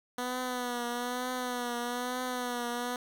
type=tone with vibrato; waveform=10% pulse; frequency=246.2 Hz; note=B3; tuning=5 cents flat; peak=-24 dBFS; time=0.18-2.96 s; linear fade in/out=2 ms; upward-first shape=triangle; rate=1.1 Hz; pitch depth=55 cents each way; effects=10-bit